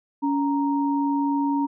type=tone pair together; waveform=sine; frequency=281.4 / 932.3 Hz; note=C#4 / A#5; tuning=+26 / 0 cents; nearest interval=octave + major sixth; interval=2074 cents; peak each=-21 / -26 dBFS; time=0.22-1.67 s; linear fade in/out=20 ms; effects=none